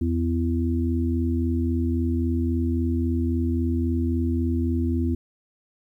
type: harmonic tone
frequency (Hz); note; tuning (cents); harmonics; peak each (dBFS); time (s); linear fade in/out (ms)
83.7; E2; +27; 1 / 3 / 4; -23 / -25 / -29; 0.01-5.15; 5
effects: 10-bit